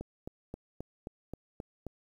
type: click train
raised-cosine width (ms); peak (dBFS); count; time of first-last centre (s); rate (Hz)
2; -26; 8; 0.01-1.867; 3.77
effects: 10-bit